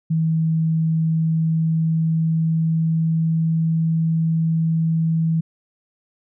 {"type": "tone with pitch glide", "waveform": "sine", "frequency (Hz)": [161, 162.49], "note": ["E3", "E3"], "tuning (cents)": [-41, -25], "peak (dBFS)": -16, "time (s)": [0.1, 5.41], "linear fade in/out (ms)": 10, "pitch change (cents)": 16, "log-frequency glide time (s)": [0.86, 3.87], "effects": []}